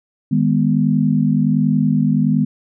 sine chord, G# minor, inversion second, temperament equal with one note detuned, 155.56 / 205.6 / 246.9 Hz, D#3 / G#3 / B3, 0 / -17 / 0 cents, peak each -17 dBFS, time 0.31-2.45 s, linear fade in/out 10 ms, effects none

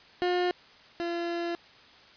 30% pulse tone pair in turn, 357.6 / 342.1 Hz, F4 / F4, +41 / -36 cents, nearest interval minor second, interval 77 cents, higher first, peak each -22 / -27 dBFS, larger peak first, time 0.22-0.51 / 1-1.55 s, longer second, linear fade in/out 0 ms, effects white hiss -54 dBFS RMS until 2.16 s + resampled to 11025 Hz

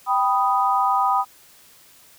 sine chord, G augmented, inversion none, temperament equal, 784 / 987.8 / 1244.5 Hz, G5 / B5 / D#6, 0 / 0 / 0 cents, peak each -21 dBFS, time 0.06-1.25 s, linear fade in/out 50 ms, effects white hiss -51 dBFS RMS until 2.18 s

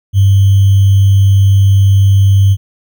sine tone with sample-and-hold, 98 Hz, G2, in tune, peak -4 dBFS, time 0.13-2.57 s, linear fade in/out 50 ms, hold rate 3150 Hz, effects none

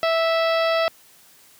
harmonic tone, 657 Hz, E5, 6 cents flat, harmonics 1 / 2 / 3 / 4 / 5 / 6 / 7 / 8, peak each -19 / -25 / -29 / -31 / -33 / -35 / -36 / -37 dBFS, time 0.03-0.88 s, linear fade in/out 0 ms, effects white hiss -52 dBFS RMS until 1.59 s + high-pass 80 Hz 12 dB/octave

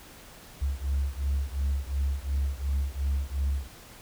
sine beating tone pair, 67.9 / 70.7 Hz, C#2 / C#2, -35 / +35 cents, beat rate 2.8 Hz, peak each -27 / -28 dBFS, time 0.61-3.68 s, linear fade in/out 20 ms, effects tanh soft clip ceiling -21 dBFS + pink hiss -49 dBFS RMS until 4.01 s

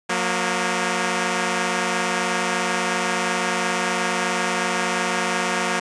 5% pulse tone pair together, 181.89 / 233.1 Hz, F#3 / A#3, -29 / 0 cents, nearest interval major third, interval 429 cents, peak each -12 dBFS, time 0.09-5.8 s, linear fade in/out 10 ms, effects resampled to 22050 Hz + 8-bit

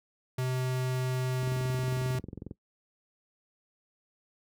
square tone, 128.2 Hz, C3, 35 cents flat, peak -29 dBFS, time 0.38-2.19 s, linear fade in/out 5 ms
click train, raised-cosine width 3 ms, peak -26 dBFS, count 25, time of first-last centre 1.43-2.511 s, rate 22.2 Hz
effects noise-tail reverb RT60 0.1 s tail -20 dB re dry + high-pass 60 Hz 12 dB/octave

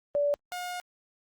sine / sawtooth tone pair in turn, 578 / 716.8 Hz, D5 / F5, -28 / +45 cents, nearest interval major third, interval 373 cents, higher second, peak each -23 / -30 dBFS, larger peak first, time 0.15-0.34 / 0.52-0.8 s, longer second, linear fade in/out 0 ms, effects Opus 32 kbps

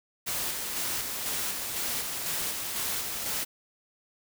white noise with tremolo, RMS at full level -31 dBFS, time 0.26-3.45 s, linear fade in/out 20 ms, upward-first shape square, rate 2 Hz, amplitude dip 30%, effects none

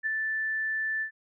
sine tone with ADSR envelope, 1760 Hz, A6, in tune, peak -24 dBFS, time 0.03-1.11 s, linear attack 34 ms, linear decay 9 ms, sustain -3 dB, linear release 93 ms, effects none

